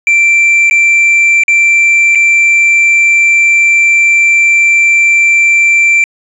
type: tone with dropouts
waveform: triangle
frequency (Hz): 2349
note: D7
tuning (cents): 0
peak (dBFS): -3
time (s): 0.07-6.04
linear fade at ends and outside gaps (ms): 1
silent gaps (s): 0.698-0.71 / 1.436-1.481 / 2.15-2.155
effects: resampled to 22050 Hz + 7-bit